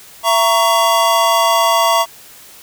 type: chord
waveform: square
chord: A# diminished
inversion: second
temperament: just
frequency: 671.3 / 932.3 / 1118.8 Hz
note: E5 / A#5 / C#6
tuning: +31 / 0 / +16 cents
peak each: -16 dBFS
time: 0.23-2.06 s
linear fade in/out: 50 ms
effects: white hiss -40 dBFS RMS until 2.62 s